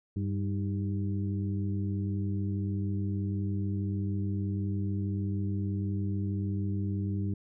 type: harmonic tone with a mistuned harmonic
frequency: 98.4 Hz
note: G2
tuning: 7 cents sharp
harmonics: 1 / 2 / 3 / 4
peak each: -30 / -34 / -39 / -46 dBFS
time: 0.16-7.34 s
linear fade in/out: 5 ms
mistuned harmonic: 3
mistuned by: +69 cents
effects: none